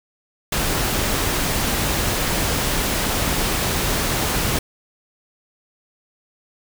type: noise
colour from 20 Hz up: pink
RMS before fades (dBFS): -21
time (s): 0.52-4.59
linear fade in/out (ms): 5
effects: none